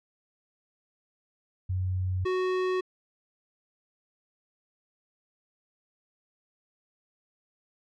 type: tone pair in turn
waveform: sine / square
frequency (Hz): 92.5 / 370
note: F#2 / F#4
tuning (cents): 0 / 0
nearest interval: 2 octaves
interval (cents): 2400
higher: second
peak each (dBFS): -26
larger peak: neither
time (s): 1.69-2.25 / 2.25-2.81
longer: neither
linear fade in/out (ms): 10
effects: low-pass 3000 Hz 12 dB/octave